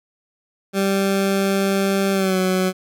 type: tone with pitch glide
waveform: 20% pulse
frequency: 195.5 to 186.03 Hz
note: G3 to F#3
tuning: -4 to +10 cents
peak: -12 dBFS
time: 0.73-2.73 s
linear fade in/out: 50 ms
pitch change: -86 cents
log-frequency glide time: 2.12-2.38 s
effects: none